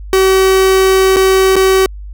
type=tone with dropouts; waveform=45% pulse; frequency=380.9 Hz; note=G4; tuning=50 cents flat; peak=-7 dBFS; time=0.13-1.86 s; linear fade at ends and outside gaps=1 ms; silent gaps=1.162-1.167 / 1.557-1.564 s; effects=added 50 Hz sine -25 dBFS peak until 2.13 s